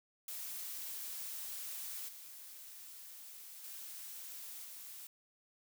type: noise with level steps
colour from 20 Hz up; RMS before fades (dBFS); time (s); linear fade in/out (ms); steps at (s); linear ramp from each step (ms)
blue; -44 / -52 / -48 / -50; 0.28-5.07; 2; 2.08 / 3.63 / 4.64; 10
effects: none